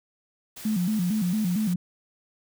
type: noise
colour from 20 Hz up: white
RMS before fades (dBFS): -41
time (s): 0.56-1.74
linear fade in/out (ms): 10
type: tone with vibrato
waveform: sine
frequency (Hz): 196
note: G3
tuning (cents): 0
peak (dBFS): -22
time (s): 0.65-1.76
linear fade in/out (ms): 5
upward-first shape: square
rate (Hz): 4.4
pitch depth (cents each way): 170
effects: none